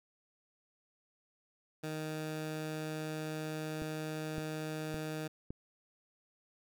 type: tone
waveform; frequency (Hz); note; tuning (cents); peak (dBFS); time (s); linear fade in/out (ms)
15% pulse; 155.56; D#3; 0; -31; 1.83-5.28; 10
type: click train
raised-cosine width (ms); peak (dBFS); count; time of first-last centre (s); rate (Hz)
3; -28; 4; 3.82-5.505; 1.78
effects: none